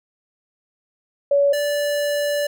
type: tone pair in turn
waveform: sine / square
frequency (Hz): 566 / 581.9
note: C#5 / D5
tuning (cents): +36 / -16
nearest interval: unison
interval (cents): 48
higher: second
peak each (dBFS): -13 / -20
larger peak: first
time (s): 1.31-1.53 / 1.53-2.47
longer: second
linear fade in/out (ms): 5
effects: none